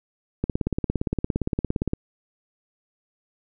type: click train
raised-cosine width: 3 ms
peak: -10 dBFS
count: 27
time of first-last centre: 0.44-1.934 s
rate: 17.4 Hz
effects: none